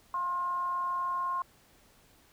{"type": "tone with frequency modulation", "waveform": "sine", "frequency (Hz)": 1064, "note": "C6", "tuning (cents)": 29, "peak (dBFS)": -29, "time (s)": [0.14, 1.42], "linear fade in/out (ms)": 2, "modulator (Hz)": 361, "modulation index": 0.28, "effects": ["pink hiss -62 dBFS RMS until 2.32 s"]}